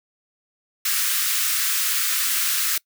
white high-pass noise, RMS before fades -22 dBFS, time 0.85-2.78 s, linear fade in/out 5 ms, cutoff 1200 Hz, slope 48 dB/octave, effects noise-tail reverb RT60 0.1 s tail -24 dB re dry

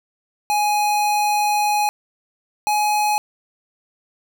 square tone pair in turn, 834 / 840.3 Hz, G#5 / G#5, +7 / +20 cents, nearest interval unison, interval 13 cents, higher second, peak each -17 dBFS, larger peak neither, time 0.5-1.89 / 2.67-3.18 s, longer first, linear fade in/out 0 ms, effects none

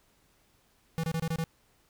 square tone bursts, 163.3 Hz, E3, 16 cents flat, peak -29 dBFS, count 6, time 0.98-1.44 s, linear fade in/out 0 ms, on 55 ms, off 26 ms, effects pink hiss -67 dBFS RMS until 1.89 s

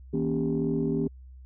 sine tone cluster, 160.5 / 236.3 / 279.1 / 397.1 Hz, E3 / A#3 / C#4 / G4, -46 / +24 / +12 / +22 cents, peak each -29 dBFS, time 0.13-1.08 s, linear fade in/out 10 ms, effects tanh soft clip ceiling -17 dBFS + added 64 Hz sine -44 dBFS peak until 1.45 s

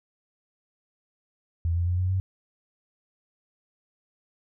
sine tone with pitch steps, 84 / 86.46 / 88.99 / 91.6 / 94.29 Hz, E2 / F2 / F2 / F#2 / F#2, +33 / -17 / +33 / -17 / +33 cents, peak -22 dBFS, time 1.65-2.2 s, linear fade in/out 0 ms, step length 110 ms, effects none

